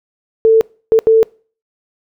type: tone bursts at uneven times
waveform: sine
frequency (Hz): 446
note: A4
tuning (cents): +23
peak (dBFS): -5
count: 3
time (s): 0.45-0.61 / 0.92-0.99 / 1.07-1.23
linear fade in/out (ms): 0
effects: noise-tail reverb RT60 0.4 s tail -25 dB re dry